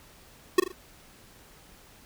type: tone with echo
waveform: square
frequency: 367.6 Hz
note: F#4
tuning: 11 cents flat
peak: -15 dBFS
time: 0.58-0.6 s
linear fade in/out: 5 ms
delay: 40 ms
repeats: 3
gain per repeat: -8 dB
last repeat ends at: 0.72 s
effects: pink hiss -54 dBFS RMS until 2.05 s